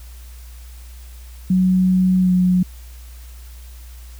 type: tone with pitch glide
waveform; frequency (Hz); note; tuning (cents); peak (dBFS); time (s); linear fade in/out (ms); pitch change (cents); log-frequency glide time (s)
sine; 185 to 181.93; F#3 to F#3; 0 to -29; -12; 1.5-2.63; 5; -29; 2.2-2.31
effects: added 60 Hz sine -35 dBFS peak until 4.19 s + white hiss -48 dBFS RMS until 4.19 s